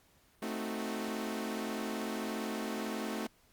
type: chord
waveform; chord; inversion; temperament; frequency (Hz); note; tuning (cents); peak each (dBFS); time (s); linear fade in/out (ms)
sawtooth; A diminished seventh; none; equal; 220 / 261.6 / 311.1 / 370; A3 / C4 / Eb4 / Gb4; 0 / 0 / 0 / 0; -34 / -38 / -39 / -39; 0.42-3.27; 5
effects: pink hiss -67 dBFS RMS until 3.52 s + Opus 48 kbps